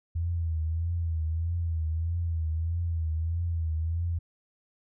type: tone with vibrato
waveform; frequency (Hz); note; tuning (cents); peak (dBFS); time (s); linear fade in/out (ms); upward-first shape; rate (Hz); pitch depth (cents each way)
sine; 82.41; E2; 0; -26; 0.15-4.19; 10; triangle; 1.6; 81
effects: none